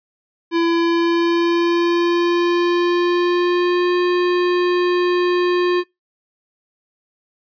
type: tone with pitch glide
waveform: square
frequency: 336.1 to 356.1 Hz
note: E4 to F4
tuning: +34 to +34 cents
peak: -15 dBFS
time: 0.51-5.84 s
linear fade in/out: 50 ms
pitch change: +100 cents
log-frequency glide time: 0.65-3.96 s
effects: noise-tail reverb RT60 0.2 s tail -24 dB re dry + resampled to 11025 Hz